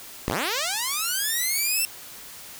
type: linear sweep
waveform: 5% pulse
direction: up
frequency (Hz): 36.71 to 2717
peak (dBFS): -13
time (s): 0.28-1.85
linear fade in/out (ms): 0
effects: white hiss -42 dBFS RMS until 2.59 s